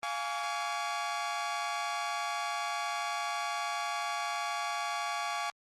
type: chord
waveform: sawtooth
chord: Db major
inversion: first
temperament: equal with one note detuned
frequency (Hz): 698.5 / 830.6 / 1137.3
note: F5 / Ab5 / Db6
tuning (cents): 0 / 0 / +44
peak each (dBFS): -34 / -33 / -32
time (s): 0.03-5.5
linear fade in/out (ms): 0
effects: low-pass 7000 Hz 12 dB/octave + Opus 32 kbps